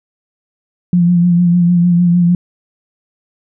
sine tone with vibrato, 174.61 Hz, F3, in tune, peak -7 dBFS, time 0.93-2.35 s, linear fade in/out 2 ms, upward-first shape sine, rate 6.6 Hz, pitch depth 33 cents each way, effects none

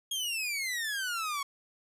sawtooth exponential sweep, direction down, 3291 to 1100 Hz, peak -28 dBFS, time 0.11-1.43 s, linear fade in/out 5 ms, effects resampled to 32000 Hz

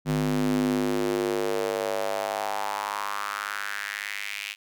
square tone with high-pass filter sweep, 50.9 Hz, G#1, 34 cents flat, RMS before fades -28 dBFS, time 0.05-4.56 s, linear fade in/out 50 ms, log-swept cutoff 180 to 2600 Hz, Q 3.6, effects none

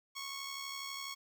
10% pulse tone with amplitude modulation, 1102 Hz, C#6, 11 cents flat, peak -30 dBFS, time 0.15-1.15 s, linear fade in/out 20 ms, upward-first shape sine, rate 72.1 Hz, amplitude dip 45%, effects none

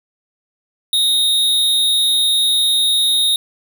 square tone with amplitude modulation, 3729 Hz, A#7, in tune, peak -11 dBFS, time 0.93-3.36 s, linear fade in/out 2 ms, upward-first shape sine, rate 260 Hz, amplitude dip 45%, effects none

